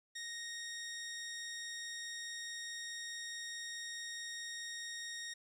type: tone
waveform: 15% pulse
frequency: 1864.7 Hz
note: A#6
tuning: in tune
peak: -36 dBFS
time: 0.15-5.34 s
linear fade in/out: 10 ms
effects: low-pass 11000 Hz 12 dB/octave + 12-bit